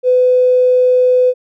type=tone with tanh clipping; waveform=triangle; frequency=503 Hz; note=B4; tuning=32 cents sharp; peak=-7 dBFS; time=0.03-1.34 s; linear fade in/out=50 ms; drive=3 dB; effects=none